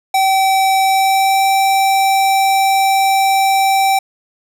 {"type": "tone with pitch glide", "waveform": "square", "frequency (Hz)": [770, 777.1], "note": ["G5", "G5"], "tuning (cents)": [-31, -15], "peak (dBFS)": -11, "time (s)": [0.14, 3.99], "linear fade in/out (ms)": 5, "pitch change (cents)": 16, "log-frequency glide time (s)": [0.81, 1.45], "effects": []}